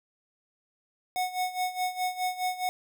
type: tone with tremolo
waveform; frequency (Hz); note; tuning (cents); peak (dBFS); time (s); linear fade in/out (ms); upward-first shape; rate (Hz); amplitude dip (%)
square; 734; F#5; -14; -26; 1.16-2.69; 0; sine; 4.8; 80
effects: none